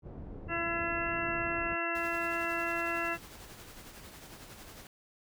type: low-pass noise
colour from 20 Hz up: pink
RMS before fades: -44 dBFS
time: 0.02-1.77 s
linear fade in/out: 50 ms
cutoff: 470 Hz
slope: 12 dB/octave
type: harmonic tone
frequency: 337.6 Hz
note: E4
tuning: 41 cents sharp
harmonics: 1 / 2 / 3 / 4 / 5 / 6 / 8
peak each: -39 / -38 / -42 / -37 / -37 / -41 / -37 dBFS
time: 0.48-3.18 s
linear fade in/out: 50 ms
type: noise with tremolo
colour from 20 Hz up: pink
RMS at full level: -48 dBFS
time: 1.95-4.87 s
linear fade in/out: 2 ms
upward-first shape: sine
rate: 11 Hz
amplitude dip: 40%
effects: none